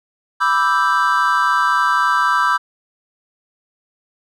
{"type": "chord", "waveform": "triangle", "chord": "E minor seventh", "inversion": "second", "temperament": "equal", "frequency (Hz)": [987.8, 1174.7, 1318.5, 1568], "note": ["B5", "D6", "E6", "G6"], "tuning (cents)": [0, 0, 0, 0], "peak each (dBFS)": -17, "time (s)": [0.4, 2.58], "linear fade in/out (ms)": 20, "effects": []}